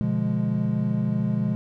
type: chord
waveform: triangle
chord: B diminished seventh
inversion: none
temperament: equal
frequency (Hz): 123.47 / 146.83 / 174.61 / 207.7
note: B2 / D3 / F3 / Ab3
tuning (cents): 0 / 0 / 0 / 0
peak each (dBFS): -25 / -28 / -26 / -23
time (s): 0.01-1.55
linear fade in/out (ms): 0
effects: none